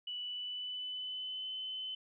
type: tone with pitch glide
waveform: sine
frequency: 2960 to 3040 Hz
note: F#7 to F#7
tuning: 0 to +46 cents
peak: -38 dBFS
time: 0.07-1.95 s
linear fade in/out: 5 ms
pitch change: +46 cents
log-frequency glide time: 0.19-1.52 s
effects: none